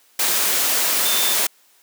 sine tone in noise, 3567 Hz, A7, 23 cents sharp, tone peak -23 dBFS, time 1.05-1.34 s, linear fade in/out 5 ms, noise white, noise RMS -19 dBFS, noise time 0.19-1.47 s, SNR -7 dB, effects white hiss -56 dBFS RMS until 1.82 s + high-pass 300 Hz 12 dB/octave

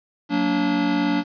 square chord, Gb augmented, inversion none, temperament just, 185 / 231.2 / 289.1 Hz, Gb3 / Bb3 / D4, 0 / -14 / -27 cents, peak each -27 / -27 / -21 dBFS, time 0.29-1.24 s, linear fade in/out 50 ms, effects resampled to 11025 Hz + 8-bit

